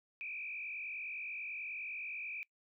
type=tone with frequency modulation; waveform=sine; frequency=2439 Hz; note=D#7; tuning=35 cents flat; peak=-40 dBFS; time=0.21-2.43 s; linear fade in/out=0 ms; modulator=49.4 Hz; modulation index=2.4; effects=noise-tail reverb RT60 0.1 s tail -23 dB re dry